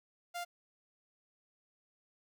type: tone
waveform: sawtooth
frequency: 698.5 Hz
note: F5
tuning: in tune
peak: -34 dBFS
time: 0.34-0.45 s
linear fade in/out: 20 ms
effects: none